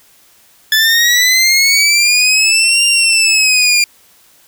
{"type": "linear two-way sweep", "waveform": "20% pulse", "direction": "up then down", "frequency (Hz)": [1728, 2794, 2389], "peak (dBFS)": -3, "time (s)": [0.72, 3.84], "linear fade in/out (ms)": 2, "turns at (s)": 2.85, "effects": ["white hiss -48 dBFS RMS until 4.47 s"]}